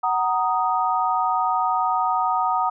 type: chord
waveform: sine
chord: D# minor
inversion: first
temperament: just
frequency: 746.7 / 933.4 / 1244.5 Hz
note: F#5 / A#5 / D#6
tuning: +16 / +2 / 0 cents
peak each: -23 dBFS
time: 0.03-2.7 s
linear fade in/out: 10 ms
effects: none